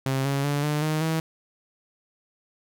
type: tone with pitch steps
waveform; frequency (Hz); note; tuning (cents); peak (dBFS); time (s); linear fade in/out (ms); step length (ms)
sawtooth; 134 / 138.97 / 144.12 / 149.46 / 155 / 160.74; C3 / C#3 / D3 / D3 / D#3 / E3; +42 / +5 / -32 / +31 / -6 / -43; -19; 0.06-1.2; 2; 190
effects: none